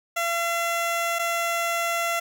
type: tone pair in turn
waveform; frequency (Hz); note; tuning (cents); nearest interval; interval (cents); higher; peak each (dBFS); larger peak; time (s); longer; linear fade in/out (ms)
15% pulse; 680 / 680; F5 / F5; -46 / -46; unison; 0; neither; -17; neither; 0.16-1.19 / 1.19-2.2; first; 10
effects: none